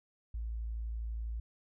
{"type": "tone", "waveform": "sine", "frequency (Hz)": 56.1, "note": "A1", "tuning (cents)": 34, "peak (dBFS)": -35, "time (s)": [0.34, 1.4], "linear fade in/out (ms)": 5, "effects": []}